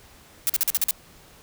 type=noise bursts; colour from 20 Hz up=blue; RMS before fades=-21 dBFS; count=7; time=0.47-0.909 s; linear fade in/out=0 ms; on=25 ms; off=44 ms; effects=pink hiss -51 dBFS RMS until 1.42 s